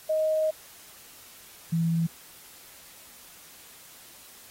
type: tone pair in turn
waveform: sine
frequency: 626 / 165.81 Hz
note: D#5 / E3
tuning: +10 / +10 cents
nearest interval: octave + major seventh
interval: 2300 cents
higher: first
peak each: -22 dBFS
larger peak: neither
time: 0.09-0.51 / 1.72-2.07 s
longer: first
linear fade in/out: 10 ms
effects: white hiss -50 dBFS RMS until 4.5 s + AAC 48 kbps